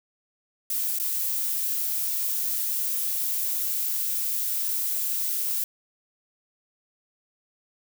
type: noise with dropouts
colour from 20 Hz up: violet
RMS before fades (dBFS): -27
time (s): 0.7-5.64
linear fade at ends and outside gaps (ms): 2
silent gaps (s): 0.987-0.998
effects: none